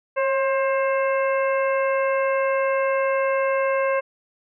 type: harmonic tone with a mistuned harmonic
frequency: 531 Hz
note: C5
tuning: 25 cents sharp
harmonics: 1 / 2 / 3 / 4 / 5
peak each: -20 / -26 / -30 / -32 / -34 dBFS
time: 0.16-4.01 s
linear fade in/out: 20 ms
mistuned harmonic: 1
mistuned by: +36 cents
effects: none